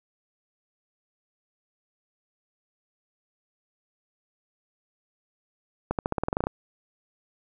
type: accelerating click train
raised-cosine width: 1 ms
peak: -11 dBFS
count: 12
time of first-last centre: 5.91-6.47 s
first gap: 78 ms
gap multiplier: 0.91
effects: none